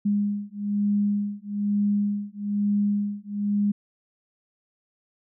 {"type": "beating tone pair", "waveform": "sine", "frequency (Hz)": [204.1, 205.2], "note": ["G#3", "G#3"], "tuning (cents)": [-30, -21], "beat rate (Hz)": 1.1, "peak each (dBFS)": [-25, -25], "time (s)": [0.05, 3.72], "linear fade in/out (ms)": 10, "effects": []}